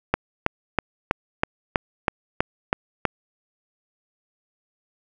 click train, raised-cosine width 0.5 ms, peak -3 dBFS, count 10, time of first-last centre 0.14-3.053 s, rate 3.09 Hz, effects none

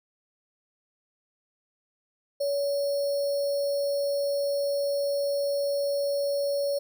sine tone with sample-and-hold, 565 Hz, C#5, 33 cents sharp, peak -24 dBFS, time 2.4-6.79 s, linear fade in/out 10 ms, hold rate 4900 Hz, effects none

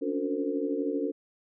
sine tone cluster, 276.5 / 289.1 / 361.9 / 450.9 / 515 Hz, C#4 / D4 / F#4 / A4 / C5, -4 / -27 / -38 / +42 / -28 cents, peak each -35 / -31 / -35 / -32 / -38 dBFS, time 0.01-1.12 s, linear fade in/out 20 ms, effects none

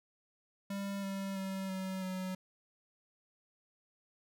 square tone with pitch steps, 198.2 / 195.13 / 192.11 / 189.14 / 186.21 Hz, G3 / G3 / G3 / F#3 / F#3, +19 / -8 / -35 / +38 / +11 cents, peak -37 dBFS, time 0.7-2.35 s, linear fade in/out 5 ms, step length 330 ms, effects none

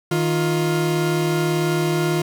40% pulse tone pair together, 156.3 / 350.9 Hz, D#3 / F4, +8 / +8 cents, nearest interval octave + major second, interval 1400 cents, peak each -20 dBFS, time 0.11-2.22 s, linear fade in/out 5 ms, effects none

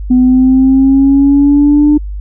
sine exponential sweep, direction up, 250.2 to 298.8 Hz, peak -3 dBFS, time 0.1-1.98 s, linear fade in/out 10 ms, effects tanh soft clip ceiling 0 dBFS + added 50 Hz sine -18 dBFS peak until 2.2 s

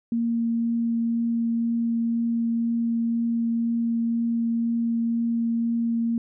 sine tone with vibrato, 231.8 Hz, A#3, 10 cents flat, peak -21 dBFS, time 0.12-6.18 s, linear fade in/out 2 ms, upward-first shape triangle, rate 2 Hz, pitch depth 8 cents each way, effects none

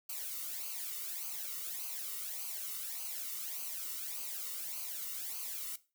blue noise with flanger, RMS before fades -41 dBFS, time 0.09-5.76 s, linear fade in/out 5 ms, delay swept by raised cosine 0.55 to 1.24 ms, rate 1.7 Hz, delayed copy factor -0.75, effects noise-tail reverb RT60 0.3 s tail -17 dB re dry

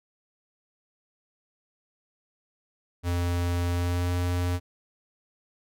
square tone with pitch glide, 87.4 to 88.67 Hz, F2 to F2, +2 to +27 cents, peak -25 dBFS, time 3.03-4.6 s, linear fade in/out 50 ms, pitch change +25 cents, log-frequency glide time 3.71-4.12 s, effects none

